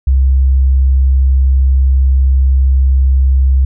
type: tone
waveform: sine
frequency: 66.2 Hz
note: C2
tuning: 21 cents sharp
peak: -6 dBFS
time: 0.07-3.65 s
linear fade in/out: 5 ms
effects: none